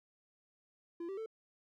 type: tone with pitch steps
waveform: triangle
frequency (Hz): 340 / 388.3 / 443.5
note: F4 / G4 / A4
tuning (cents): -46 / -16 / +14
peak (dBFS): -37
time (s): 1-1.261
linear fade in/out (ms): 5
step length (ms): 87
effects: none